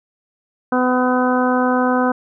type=harmonic tone; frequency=251.9 Hz; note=B3; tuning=34 cents sharp; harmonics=1 / 2 / 3 / 4 / 5 / 6; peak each=-17 / -20 / -22 / -23 / -24 / -25 dBFS; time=0.72-2.12 s; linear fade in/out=5 ms; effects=none